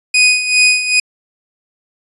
sawtooth tone with tremolo, 2489 Hz, D#7, in tune, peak -3 dBFS, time 0.14-1 s, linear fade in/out 5 ms, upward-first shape sine, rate 2.5 Hz, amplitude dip 70%, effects resampled to 24000 Hz

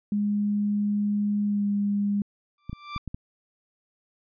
sine tone with pitch glide, 206.1 to 203.1 Hz, G#3 to G#3, -13 to -38 cents, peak -22 dBFS, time 0.12-2.22 s, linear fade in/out 2 ms, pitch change -25 cents, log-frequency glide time 1.45-1.66 s
sawtooth tone with exponential growth, 1176 Hz, D6, 2 cents sharp, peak -26 dBFS, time 2.58-2.98 s, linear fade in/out 2 ms, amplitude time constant 85 ms
clicks, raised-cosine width 5 ms, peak -21 dBFS, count 5, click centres 2.696 / 2.73 / 2.963 / 3.077 / 3.145 s
effects resampled to 11025 Hz

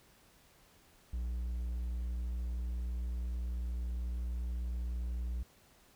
triangle tone, 60.1 Hz, B1, 46 cents flat, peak -32 dBFS, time 1.13-5.43 s, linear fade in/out 5 ms, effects pink hiss -64 dBFS RMS until 5.95 s

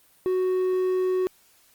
triangle tone with quantisation, 370 Hz, F#4, in tune, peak -19 dBFS, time 0.26-1.27 s, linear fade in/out 0 ms, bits 8, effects white hiss -59 dBFS RMS until 1.74 s + Opus 32 kbps

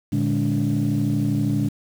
sine tone cluster, 114.4 / 146.9 / 207.1 / 287.6 Hz, A#2 / D3 / G#3 / D4, -32 / +1 / -5 / -36 cents, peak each -23 dBFS, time 0.12-1.69 s, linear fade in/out 10 ms, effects tanh soft clip ceiling -13 dBFS + 7-bit

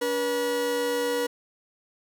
40% pulse tone pair together, 285.8 / 483.4 Hz, D4 / B4, -47 / -37 cents, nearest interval major sixth, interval 910 cents, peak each -32 / -24 dBFS, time 0.01-1.27 s, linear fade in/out 10 ms, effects none

